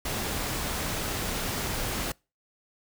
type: noise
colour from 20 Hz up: pink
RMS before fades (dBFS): -31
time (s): 0.05-2.12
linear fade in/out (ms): 5
effects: noise-tail reverb RT60 0.3 s tail -26 dB re dry